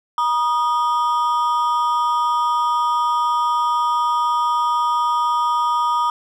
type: ring-modulated tone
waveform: triangle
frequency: 1095 Hz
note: C#6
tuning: 22 cents flat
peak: -11 dBFS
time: 0.18-6.1 s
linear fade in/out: 2 ms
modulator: 138 Hz
effects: none